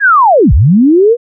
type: linear two-way sweep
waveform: sine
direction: down then up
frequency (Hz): 1700 to 49 to 493.6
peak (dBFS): -3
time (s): 0-1.17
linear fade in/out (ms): 50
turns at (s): 0.53
effects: none